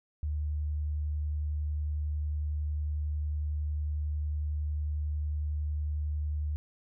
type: tone with vibrato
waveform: sine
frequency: 75 Hz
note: D2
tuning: 37 cents sharp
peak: -29 dBFS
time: 0.23-6.56 s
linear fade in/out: 0 ms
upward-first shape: triangle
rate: 11 Hz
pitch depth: 10 cents each way
effects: none